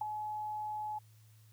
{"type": "tone with ADSR envelope", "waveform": "sine", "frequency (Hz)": 850, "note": "G#5", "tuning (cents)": 40, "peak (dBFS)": -29, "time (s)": [0.01, 0.99], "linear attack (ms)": 5, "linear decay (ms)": 10, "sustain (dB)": -7, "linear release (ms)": 11, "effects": ["added 109 Hz sine -58 dBFS peak until 1.52 s", "white hiss -69 dBFS RMS until 1.52 s"]}